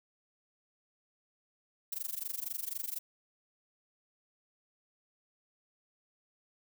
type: noise with amplitude modulation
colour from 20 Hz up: violet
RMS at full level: -35 dBFS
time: 1.92-2.99 s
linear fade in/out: 5 ms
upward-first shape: sine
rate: 24 Hz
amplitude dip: 95%
effects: none